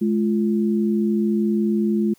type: tone pair together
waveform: sine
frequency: 212.6 / 346.2 Hz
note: G#3 / F4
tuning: +41 / -15 cents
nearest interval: minor sixth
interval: 844 cents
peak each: -18 / -23 dBFS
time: 0.01-2.14 s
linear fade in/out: 10 ms
effects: white hiss -58 dBFS RMS until 2.18 s